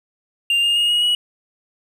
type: tone with pitch steps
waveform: triangle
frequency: 2794 / 2825 / 2856 / 2888 / 2919 Hz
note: F7 / F7 / F7 / F#7 / F#7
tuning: 0 / +19 / +38 / -43 / -24 cents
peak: -13 dBFS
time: 0.5-1.15 s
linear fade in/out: 2 ms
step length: 130 ms
effects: none